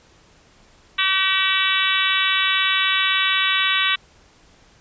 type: harmonic tone with a mistuned harmonic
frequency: 381.9 Hz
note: G4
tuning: 45 cents flat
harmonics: 3 / 4 / 5 / 6 / 7 / 8 / 9 / 10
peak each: -25 / -25 / -25 / -25 / -25 / -25 / -25 / -25 dBFS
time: 0.98-3.96 s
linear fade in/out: 10 ms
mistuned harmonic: 8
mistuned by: -25 cents
effects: pink hiss -53 dBFS RMS until 4.8 s + resampled to 16000 Hz